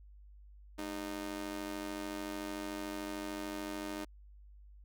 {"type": "tone with amplitude modulation", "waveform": "sawtooth", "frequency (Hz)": 306.8, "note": "D#4", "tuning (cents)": -24, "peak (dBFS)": -31, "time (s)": [0.78, 4.05], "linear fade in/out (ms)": 10, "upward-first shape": "sine", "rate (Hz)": 93.5, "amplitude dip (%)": 85, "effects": ["added 50 Hz sine -53 dBFS peak until 4.84 s"]}